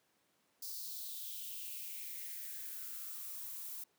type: noise with high-pass filter sweep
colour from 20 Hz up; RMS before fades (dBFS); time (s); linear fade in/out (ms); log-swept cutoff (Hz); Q
violet; -45; 0.62-3.84; 5; 4900 to 820; 4.2
effects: pink hiss -75 dBFS RMS until 3.98 s + high-pass 200 Hz 12 dB/octave